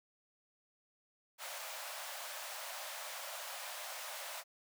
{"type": "high-pass noise", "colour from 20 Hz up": "pink", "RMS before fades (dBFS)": -45, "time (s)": [1.38, 4.44], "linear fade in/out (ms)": 50, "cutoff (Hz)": 540, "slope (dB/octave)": 96, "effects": []}